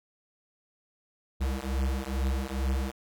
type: beating tone pair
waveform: square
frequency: 65 / 67.3 Hz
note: C2 / C2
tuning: -11 / +49 cents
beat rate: 2.3 Hz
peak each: -31 dBFS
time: 1.4-2.92 s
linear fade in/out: 20 ms
effects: none